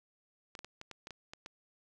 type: clicks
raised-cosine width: 0.2 ms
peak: -28 dBFS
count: 9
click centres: 0.552 / 0.591 / 0.646 / 0.814 / 0.913 / 1.071 / 1.107 / 1.335 / 1.461 s
effects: none